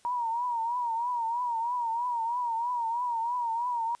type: tone with vibrato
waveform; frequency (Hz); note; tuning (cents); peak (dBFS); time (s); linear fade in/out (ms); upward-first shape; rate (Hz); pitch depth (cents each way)
sine; 946; A#5; +25; -27; 0.05-3.95; 0; triangle; 3.1; 99
effects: white hiss -62 dBFS RMS until 4 s + resampled to 22050 Hz